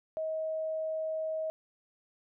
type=tone; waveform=sine; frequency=634 Hz; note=D#5; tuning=32 cents sharp; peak=-31 dBFS; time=0.17-1.5 s; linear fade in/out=0 ms; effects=none